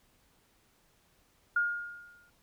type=tone with exponential decay; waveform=sine; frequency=1421 Hz; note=F6; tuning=30 cents sharp; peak=-23 dBFS; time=1.56-2.3 s; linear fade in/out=5 ms; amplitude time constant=160 ms; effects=pink hiss -68 dBFS RMS until 2.42 s